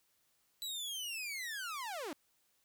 sawtooth linear sweep, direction down, 3980 to 260.2 Hz, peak -36 dBFS, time 0.62-2.13 s, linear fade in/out 0 ms, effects white hiss -75 dBFS RMS until 2.64 s

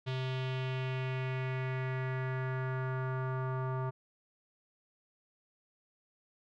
square tone with low-pass filter sweep, 130 Hz, C3, 11 cents flat, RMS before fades -35 dBFS, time 0.06-3.91 s, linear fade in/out 20 ms, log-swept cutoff 3500 to 1100 Hz, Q 2.6, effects none

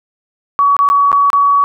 sine tone with dropouts, 1131 Hz, C#6, 34 cents sharp, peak -7 dBFS, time 0.59-1.64 s, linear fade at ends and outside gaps 0 ms, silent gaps 0.766-0.79 / 0.889-0.9 / 1.117-1.128 / 1.302-1.331 s, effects none

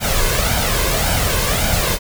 pink noise with flanger, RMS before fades -17 dBFS, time 0-1.99 s, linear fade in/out 50 ms, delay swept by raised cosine 1.3 to 1.95 ms, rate 1.8 Hz, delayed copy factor +0.6, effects none

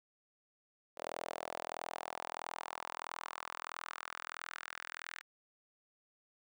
sawtooth tone with high-pass filter sweep, 41.53 Hz, E1, 14 cents sharp, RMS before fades -45 dBFS, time 0.96-5.23 s, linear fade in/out 50 ms, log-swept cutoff 580 to 1700 Hz, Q 2.6, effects none

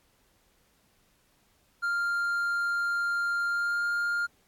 triangle tone with pitch glide, 1396.9 to 1406.6 Hz, F6 to F6, 0 to +12 cents, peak -24 dBFS, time 1.82-4.27 s, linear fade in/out 20 ms, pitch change +12 cents, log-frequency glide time 3.48-3.83 s, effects pink hiss -67 dBFS RMS until 4.47 s + AAC 64 kbps

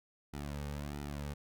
sawtooth tone with flanger, 72.3 Hz, D2, 27 cents flat, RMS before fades -41 dBFS, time 0.33-1.34 s, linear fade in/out 10 ms, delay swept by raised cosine 1.8 to 3 ms, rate 1.5 Hz, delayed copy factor -0.95, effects none

